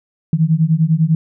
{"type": "beating tone pair", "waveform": "sine", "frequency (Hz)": [155.3, 165.3], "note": ["D#3", "E3"], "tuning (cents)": [-3, 5], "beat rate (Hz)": 10, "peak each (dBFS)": -14, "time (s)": [0.33, 1.15], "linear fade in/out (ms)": 2, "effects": []}